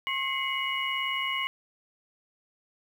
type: tone cluster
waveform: sine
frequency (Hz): 1078 / 2071 / 2209 / 2914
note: C#6 / C7 / C#7 / F#7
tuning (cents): -49 / -18 / -7 / -27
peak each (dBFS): -33 / -33 / -34 / -32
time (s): 0.07-1.47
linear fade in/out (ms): 0
effects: 9-bit